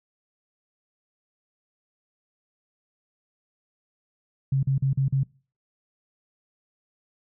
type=tone bursts; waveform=sine; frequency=135.4 Hz; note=C#3; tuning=40 cents flat; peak=-19 dBFS; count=5; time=4.52-5.234 s; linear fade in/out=5 ms; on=110 ms; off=41 ms; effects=noise-tail reverb RT60 0.4 s tail -24 dB re dry